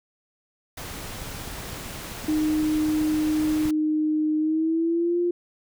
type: noise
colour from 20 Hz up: pink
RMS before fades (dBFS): -36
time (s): 0.77-3.71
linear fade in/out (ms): 5
type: click train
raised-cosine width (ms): 5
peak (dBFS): -27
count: 20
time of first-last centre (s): 1.22-3.656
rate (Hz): 7.8
type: tone with pitch glide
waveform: sine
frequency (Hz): 307.8 to 349.5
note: D#4 to F4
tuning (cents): -19 to +1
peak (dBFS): -20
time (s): 2.28-5.31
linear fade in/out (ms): 5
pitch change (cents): +220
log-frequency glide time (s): 4.38-5.19
effects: none